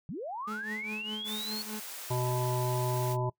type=linear sweep; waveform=sine; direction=up; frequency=130.81 to 4419 Hz; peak=-35 dBFS; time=0.09-1.62 s; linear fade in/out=0 ms
type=tone with tremolo; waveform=35% pulse; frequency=214.1 Hz; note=A3; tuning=47 cents flat; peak=-34 dBFS; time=0.47-1.8 s; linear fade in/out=10 ms; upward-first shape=triangle; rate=4.9 Hz; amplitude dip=85%
type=high-pass noise; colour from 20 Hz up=white; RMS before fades=-42 dBFS; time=1.24-3.17 s; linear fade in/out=50 ms; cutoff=470 Hz; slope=12 dB/octave
type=harmonic tone; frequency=124.6 Hz; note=B2; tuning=16 cents sharp; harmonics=1 / 3 / 5 / 7 / 8; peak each=-30 / -35 / -37 / -38 / -39 dBFS; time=2.1-3.3 s; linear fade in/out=10 ms
effects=noise-tail reverb RT60 0.1 s tail -22 dB re dry